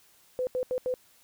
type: tone bursts at uneven times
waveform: sine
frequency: 506 Hz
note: B4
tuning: 42 cents sharp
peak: -26 dBFS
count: 4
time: 0.39-0.47 / 0.55-0.63 / 0.71-0.78 / 0.86-0.94 s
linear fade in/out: 0 ms
effects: white hiss -61 dBFS RMS until 1.23 s